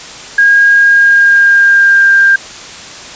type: tone with pitch glide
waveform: sine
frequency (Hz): 1629 to 1593.6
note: G#6 to G6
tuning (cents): -34 to +28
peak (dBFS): -3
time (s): 0.38-2.36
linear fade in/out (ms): 5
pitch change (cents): -38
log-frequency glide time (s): 0.73-2.11
effects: white hiss -28 dBFS RMS until 3.15 s + resampled to 16000 Hz